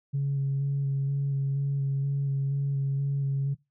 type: tone with vibrato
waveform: sine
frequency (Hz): 138.59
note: C#3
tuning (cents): 0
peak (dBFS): -23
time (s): 0.13-3.55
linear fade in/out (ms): 20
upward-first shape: square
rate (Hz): 2.1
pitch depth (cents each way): 13
effects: noise-tail reverb RT60 0.2 s tail -20 dB re dry + tanh soft clip ceiling -21 dBFS